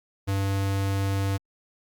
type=tone; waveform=square; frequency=98 Hz; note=G2; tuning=in tune; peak=-24 dBFS; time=0.27-1.38 s; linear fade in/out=20 ms; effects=Opus 48 kbps